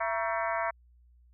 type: harmonic tone with a mistuned harmonic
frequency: 223.3 Hz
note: A3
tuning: 26 cents sharp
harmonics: 3 / 4 / 5 / 6 / 7 / 8 / 9 / 10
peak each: -32 / -34 / -36 / -38 / -39 / -40 / -41 / -42 dBFS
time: 0-0.71 s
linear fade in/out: 10 ms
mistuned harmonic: 4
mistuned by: +97 cents
effects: added 60 Hz sine -57 dBFS peak until 1.33 s